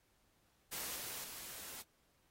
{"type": "noise with level steps", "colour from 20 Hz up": "white", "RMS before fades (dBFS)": [-43, -45, -49], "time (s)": [0.71, 1.83], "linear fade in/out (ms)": 20, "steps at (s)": [0.96, 1.24], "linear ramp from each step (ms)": 2, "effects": ["pink hiss -75 dBFS RMS until 2.3 s", "AAC 48 kbps"]}